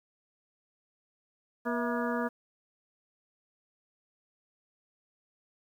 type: harmonic tone with a mistuned harmonic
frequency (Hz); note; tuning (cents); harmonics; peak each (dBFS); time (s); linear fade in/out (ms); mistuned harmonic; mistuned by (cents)
239.8; A#3; +49; 1 / 2 / 3 / 4 / 5 / 6 / 7; -32 / -35 / -37 / -38 / -39 / -40 / -40; 1.65-2.29; 20; 3; -150
effects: 10-bit